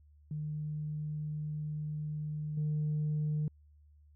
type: tone with level steps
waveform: sine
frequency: 151.5 Hz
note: D#3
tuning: 46 cents flat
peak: -34 / -28 dBFS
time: 0.31-3.48 s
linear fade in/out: 2 ms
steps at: 2.57 s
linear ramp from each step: 5 ms
effects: tanh soft clip ceiling -27 dBFS + added 74 Hz sine -58 dBFS peak until 4.15 s